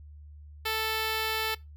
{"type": "tone with notch filter", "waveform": "5% pulse", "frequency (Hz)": 440, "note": "A4", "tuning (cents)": 0, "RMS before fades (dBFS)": -30, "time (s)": [0.65, 1.55], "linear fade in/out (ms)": 10, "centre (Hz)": 6200, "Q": 1.9, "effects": ["noise-tail reverb RT60 0.2 s tail -21 dB re dry", "added 74 Hz sine -45 dBFS peak until 1.76 s"]}